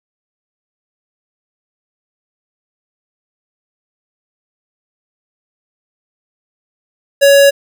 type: tone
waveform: square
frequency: 560 Hz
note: C#5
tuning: 18 cents sharp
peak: -5 dBFS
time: 7.21-7.51 s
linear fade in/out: 20 ms
effects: none